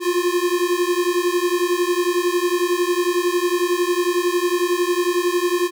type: beating tone pair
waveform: square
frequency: 348.5 / 359.5 Hz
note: F4 / F#4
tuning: -4 / -50 cents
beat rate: 11 Hz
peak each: -21 dBFS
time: 0-5.71 s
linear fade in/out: 50 ms
effects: none